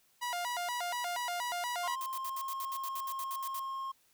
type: tone with vibrato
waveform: sawtooth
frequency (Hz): 828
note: G#5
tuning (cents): -5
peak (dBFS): -30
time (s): 0.21-1.96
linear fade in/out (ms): 20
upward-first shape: square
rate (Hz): 4.2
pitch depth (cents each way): 280
type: tone with pitch glide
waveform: triangle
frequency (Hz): 1055 to 1072.8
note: C6 to C6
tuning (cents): +14 to +43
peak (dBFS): -34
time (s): 1.83-3.92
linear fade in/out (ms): 10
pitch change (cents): +29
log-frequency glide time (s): 2.14-2.47
type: noise bursts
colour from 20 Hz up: blue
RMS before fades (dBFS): -43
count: 14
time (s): 2.01-3.594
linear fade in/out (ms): 0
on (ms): 50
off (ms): 68
effects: white hiss -69 dBFS RMS until 4.13 s